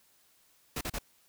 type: noise bursts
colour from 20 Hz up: pink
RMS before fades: -35 dBFS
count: 3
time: 0.76-0.987 s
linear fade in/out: 5 ms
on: 51 ms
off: 37 ms
effects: white hiss -66 dBFS RMS until 1.28 s